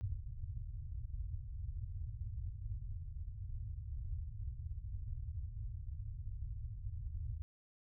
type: low-pass noise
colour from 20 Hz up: white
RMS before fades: -43 dBFS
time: 0.01-7.42 s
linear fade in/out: 0 ms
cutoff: 110 Hz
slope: 48 dB/octave
effects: none